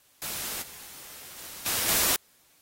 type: noise with level steps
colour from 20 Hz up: white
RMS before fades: -34 / -45 / -42 / -28 / -24 dBFS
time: 0.22-2.16 s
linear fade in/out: 0 ms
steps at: 0.62 / 1.38 / 1.66 / 1.88 s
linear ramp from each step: 2 ms
effects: white hiss -62 dBFS RMS until 2.61 s + AAC 48 kbps